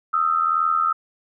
sine tone pair together, 1251 / 1333.1 Hz, D#6 / E6, +9 / +19 cents, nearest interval minor second, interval 110 cents, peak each -20 dBFS, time 0.13-0.93 s, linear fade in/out 10 ms, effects none

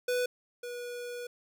square tone pair in turn, 495.1 / 485.5 Hz, B4 / B4, +4 / -30 cents, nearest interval unison, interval 34 cents, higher first, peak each -28 / -38 dBFS, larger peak first, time 0.08-0.26 / 0.63-1.27 s, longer second, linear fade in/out 5 ms, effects none

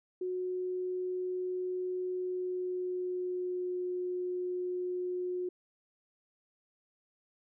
sine tone with pitch glide, 365.9 to 361.3 Hz, F#4 to F#4, -19 to -41 cents, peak -32 dBFS, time 0.21-5.49 s, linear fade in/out 5 ms, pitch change -22 cents, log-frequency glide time 2.12-3.8 s, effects none

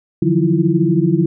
sine tone cluster, 147.5 / 168.1 / 181.2 / 323.4 / 341.8 Hz, D3 / E3 / F#3 / E4 / F4, +8 / +34 / -36 / -33 / -37 cents, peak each -18 dBFS, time 0.22-1.26 s, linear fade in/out 5 ms, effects none

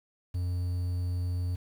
triangle tone with quantisation, 89.2 Hz, F2, 37 cents sharp, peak -26 dBFS, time 0.34-1.56 s, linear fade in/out 10 ms, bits 9, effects none

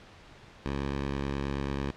10% pulse tone, 69.3 Hz, C#2, in tune, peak -22 dBFS, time 0.66-1.91 s, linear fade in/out 0 ms, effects pink hiss -52 dBFS RMS until 1.96 s + low-pass 4000 Hz 12 dB/octave

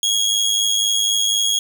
25% pulse tone with amplitude modulation, 3302 Hz, G#7, 11 cents flat, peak -10 dBFS, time 0.03-1.59 s, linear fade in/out 2 ms, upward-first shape sine, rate 104 Hz, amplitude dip 55%, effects none

